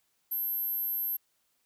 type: tone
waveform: sine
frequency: 12710 Hz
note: G9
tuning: 23 cents sharp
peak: -29 dBFS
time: 0.31-1.17 s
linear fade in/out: 10 ms
effects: white hiss -74 dBFS RMS until 1.65 s